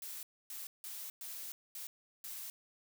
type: noise bursts at uneven times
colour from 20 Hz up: blue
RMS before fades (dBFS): -45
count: 6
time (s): 0.02-0.23 / 0.5-0.67 / 0.84-1.1 / 1.21-1.52 / 1.75-1.87 / 2.24-2.5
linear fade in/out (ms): 2
effects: none